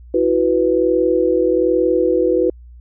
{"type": "chord", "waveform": "sine", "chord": "E suspended second", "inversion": "none", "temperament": "just", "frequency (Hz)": [329.6, 370.8, 494.4], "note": ["E4", "F#4", "B4"], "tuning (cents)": [0, 4, 2], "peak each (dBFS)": [-18, -17, -16], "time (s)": [0.14, 2.5], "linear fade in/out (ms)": 5, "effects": ["added 60 Hz sine -37 dBFS peak until 2.8 s"]}